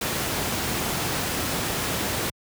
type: noise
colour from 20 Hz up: pink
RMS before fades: -26 dBFS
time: 0.01-2.3 s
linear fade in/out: 5 ms
effects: high-pass 80 Hz 12 dB/octave